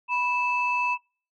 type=tone pair together; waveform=sine; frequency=983.1 / 2628 Hz; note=B5 / E7; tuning=-8 / -6 cents; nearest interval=octave + perfect fourth; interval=1702 cents; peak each=-24 / -25 dBFS; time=0.08-0.98 s; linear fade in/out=50 ms; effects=noise-tail reverb RT60 0.4 s tail -26 dB re dry + tanh soft clip ceiling -15 dBFS